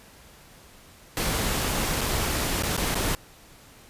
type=noise with dropouts; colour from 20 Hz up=pink; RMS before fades=-26 dBFS; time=1.17-3.15 s; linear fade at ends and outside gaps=1 ms; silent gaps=2.01-2.013 / 2.624-2.634 / 2.767-2.776 / 2.946-2.953 s; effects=pink hiss -51 dBFS RMS until 3.89 s + resampled to 32000 Hz